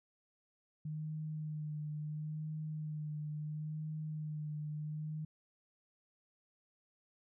sine tone with vibrato, 152.9 Hz, D#3, 30 cents flat, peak -38 dBFS, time 0.85-5.25 s, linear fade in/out 5 ms, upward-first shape sine, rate 0.73 Hz, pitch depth 25 cents each way, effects none

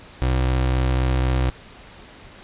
30% pulse tone with vibrato, 64 Hz, C2, 38 cents flat, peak -15 dBFS, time 0.22-1.5 s, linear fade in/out 0 ms, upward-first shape triangle, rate 15 Hz, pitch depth 19 cents each way, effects pink hiss -44 dBFS RMS until 2.43 s + resampled to 8000 Hz

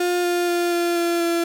35% pulse tone with pitch steps, 354.2 / 351.1 / 348.1 / 345.1 / 342.1 / 339.2 Hz, F4 / F4 / F4 / F4 / F4 / E4, +24 / +9 / -6 / -21 / -36 / +50 cents, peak -17 dBFS, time 0-1.44 s, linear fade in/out 5 ms, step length 240 ms, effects none

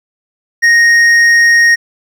sine tone with hard clipping, 1864.7 Hz, A#6, in tune, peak -6 dBFS, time 0.62-1.76 s, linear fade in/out 20 ms, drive 6 dB, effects none

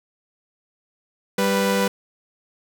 sawtooth tone pair together, 196 / 493.9 Hz, G3 / B4, 0 / 0 cents, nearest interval octave + major third, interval 1600 cents, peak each -17 dBFS, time 1.38-1.88 s, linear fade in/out 5 ms, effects none

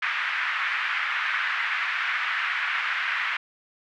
white band-pass noise, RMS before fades -27 dBFS, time 0.02-3.37 s, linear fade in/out 5 ms, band 1300 to 2200 Hz, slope 24 dB/octave, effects none

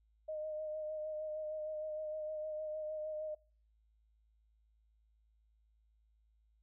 sine tone with vibrato, 617 Hz, D#5, 15 cents flat, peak -38 dBFS, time 0.28-3.35 s, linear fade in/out 10 ms, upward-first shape sine, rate 6.5 Hz, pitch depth 22 cents each way, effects noise-tail reverb RT60 0.4 s tail -23 dB re dry + added 54 Hz sine -69 dBFS peak until 6.62 s

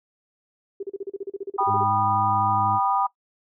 sine tone bursts, 393.6 Hz, G4, 7 cents sharp, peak -27 dBFS, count 16, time 0.8-1.835 s, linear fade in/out 5 ms, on 30 ms, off 37 ms
sine chord, G augmented, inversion none, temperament just, 784 / 980 / 1225 Hz, G5 / B5 / D#6, 0 / -14 / -27 cents, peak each -23 / -24 / -25 dBFS, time 1.58-3.07 s, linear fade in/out 10 ms
harmonic tone, 103.83 Hz, G#2, in tune, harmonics 1 / 2 / 3, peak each -29 / -35 / -39 dBFS, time 1.66-2.8 s, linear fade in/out 50 ms
effects noise-tail reverb RT60 0.1 s tail -19 dB re dry

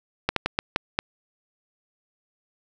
slowing click train, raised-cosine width 0.3 ms, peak -5 dBFS, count 6, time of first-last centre 0.29-0.989 s, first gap 73 ms, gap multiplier 1.33, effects none

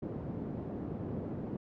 pink band-pass noise, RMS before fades -39 dBFS, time 0.02-1.57 s, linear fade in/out 10 ms, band 130 to 370 Hz, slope 12 dB/octave, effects none

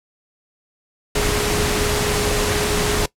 sine tone in noise, 417 Hz, G#4, 7 cents sharp, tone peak -23 dBFS, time 1.15-3.06 s, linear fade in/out 5 ms, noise pink, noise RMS -20 dBFS, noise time 1.15-3.06 s, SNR -6 dB, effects noise-tail reverb RT60 0.1 s tail -20 dB re dry + low-pass 11000 Hz 12 dB/octave

